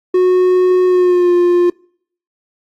triangle tone with pitch glide, 365.9 to 352.2 Hz, F#4 to F4, -19 to +15 cents, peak -6 dBFS, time 0.14-1.7 s, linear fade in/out 5 ms, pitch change -66 cents, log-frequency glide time 0.86-1.33 s, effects noise-tail reverb RT60 0.6 s tail -26 dB re dry + AAC 48 kbps

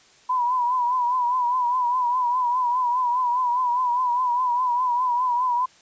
sine tone with vibrato, 987.8 Hz, B5, in tune, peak -19 dBFS, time 0.29-5.66 s, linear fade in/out 10 ms, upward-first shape triangle, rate 4.9 Hz, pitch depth 76 cents each way, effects white hiss -54 dBFS RMS until 5.81 s + resampled to 16000 Hz

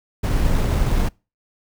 brown noise with sample-and-hold, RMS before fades -18 dBFS, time 0.23-1.09 s, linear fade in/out 10 ms, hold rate 7350 Hz, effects noise-tail reverb RT60 0.3 s tail -26 dB re dry

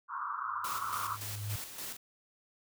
pink band-pass noise, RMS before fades -37 dBFS, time 0.08-1.18 s, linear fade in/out 50 ms, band 1000 to 1400 Hz, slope 96 dB/octave
sine tone with exponential growth, 103.83 Hz, G#2, in tune, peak -32 dBFS, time 0.45-1.56 s, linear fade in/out 5 ms, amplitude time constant 240 ms
white noise with tremolo, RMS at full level -41 dBFS, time 0.64-1.97 s, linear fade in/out 5 ms, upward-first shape square, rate 3.5 Hz, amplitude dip 50%
effects none

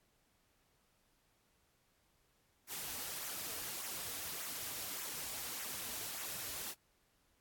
white noise with flanger, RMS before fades -43 dBFS, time 2.67-6.75 s, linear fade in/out 50 ms, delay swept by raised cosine 0.21 to 5.71 ms, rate 1.7 Hz, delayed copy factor -0.55, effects pink hiss -75 dBFS RMS until 7.4 s + AAC 64 kbps

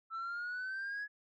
sine exponential sweep, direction up, 1318.5 to 1692 Hz, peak -35 dBFS, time 0.1-1.08 s, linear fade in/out 50 ms, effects tanh soft clip ceiling -36 dBFS

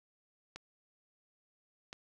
clicks, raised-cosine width 0.2 ms, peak -27 dBFS, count 2, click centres 0.56 / 1.929 s, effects none

